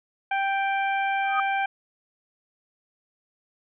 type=harmonic tone; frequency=785 Hz; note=G5; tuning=2 cents sharp; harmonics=1 / 2 / 3 / 4; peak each=-24 / -29 / -31 / -42 dBFS; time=0.31-1.66 s; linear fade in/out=5 ms
type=tone with exponential growth; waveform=sine; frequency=1249 Hz; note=D#6; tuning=6 cents sharp; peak=-19 dBFS; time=1.22-1.4 s; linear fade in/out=2 ms; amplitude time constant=39 ms
effects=none